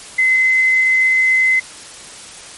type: tone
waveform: sine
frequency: 2049 Hz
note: C7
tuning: 37 cents flat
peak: -10 dBFS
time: 0.18-1.6 s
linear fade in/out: 10 ms
effects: white hiss -35 dBFS RMS until 2.57 s + MP3 48 kbps